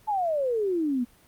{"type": "exponential sweep", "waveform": "sine", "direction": "down", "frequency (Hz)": [880, 234], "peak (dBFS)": -23, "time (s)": [0.07, 1.05], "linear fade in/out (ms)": 20, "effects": ["pink hiss -58 dBFS RMS until 1.27 s", "Opus 32 kbps"]}